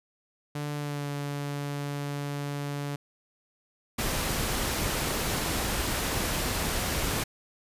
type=tone with pitch glide; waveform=sawtooth; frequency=146.83 to 143.39 Hz; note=D3 to D3; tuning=0 to -41 cents; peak=-27 dBFS; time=0.55-2.96 s; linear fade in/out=5 ms; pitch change=-41 cents; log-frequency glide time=0.76-1.08 s
type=noise; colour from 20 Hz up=pink; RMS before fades=-29 dBFS; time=3.98-7.24 s; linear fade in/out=10 ms
effects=resampled to 32000 Hz